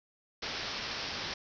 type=low-pass noise; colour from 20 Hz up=white; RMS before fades=-38 dBFS; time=0.42-1.34 s; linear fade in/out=5 ms; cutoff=5600 Hz; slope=96 dB/octave; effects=none